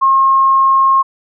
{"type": "tone", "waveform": "sine", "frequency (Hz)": 1075, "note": "C6", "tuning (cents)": 47, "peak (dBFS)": -7, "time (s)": [0.01, 1.03], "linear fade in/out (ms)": 20, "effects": []}